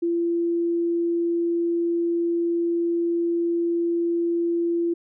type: tone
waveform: sine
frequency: 340.4 Hz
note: F4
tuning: 44 cents flat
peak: -20 dBFS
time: 0.02-4.94 s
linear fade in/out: 10 ms
effects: none